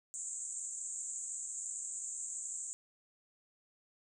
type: band-pass noise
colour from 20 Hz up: white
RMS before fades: -42 dBFS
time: 0.14-2.73 s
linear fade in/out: 0 ms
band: 6900 to 8100 Hz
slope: 96 dB/octave
effects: none